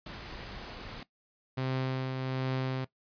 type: noise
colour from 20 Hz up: pink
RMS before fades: -43 dBFS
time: 0.06-1.03 s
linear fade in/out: 2 ms
type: tone with tremolo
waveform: sawtooth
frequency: 130.81 Hz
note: C3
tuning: in tune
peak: -25 dBFS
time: 1.57-2.85 s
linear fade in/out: 10 ms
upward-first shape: triangle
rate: 1.3 Hz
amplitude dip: 40%
effects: noise-tail reverb RT60 0.1 s tail -17 dB re dry + resampled to 11025 Hz